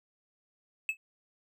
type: tone with exponential decay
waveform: triangle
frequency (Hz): 2601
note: E7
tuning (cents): -24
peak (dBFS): -22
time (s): 0.89-0.97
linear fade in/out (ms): 1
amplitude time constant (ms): 17
effects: none